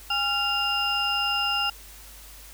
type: tone cluster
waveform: sine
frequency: 813 / 1379 / 2799 / 5080 Hz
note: G#5 / F6 / F7 / D#8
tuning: -37 / -22 / +3 / +35 cents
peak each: -30 / -29 / -25 / -32 dBFS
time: 0.1-1.7 s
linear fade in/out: 5 ms
effects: added 50 Hz sine -47 dBFS peak until 2.53 s + white hiss -47 dBFS RMS until 2.53 s